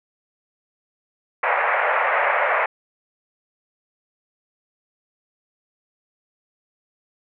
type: band-pass noise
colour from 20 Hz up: pink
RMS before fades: -20 dBFS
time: 1.43-2.66 s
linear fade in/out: 5 ms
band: 530 to 2300 Hz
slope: 48 dB/octave
effects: none